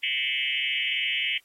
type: tone with frequency modulation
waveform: sine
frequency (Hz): 2592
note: E7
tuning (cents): -30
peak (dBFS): -24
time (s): 0.03-1.38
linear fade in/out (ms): 5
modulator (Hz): 137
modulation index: 4.1
effects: white hiss -65 dBFS RMS until 1.44 s + AAC 48 kbps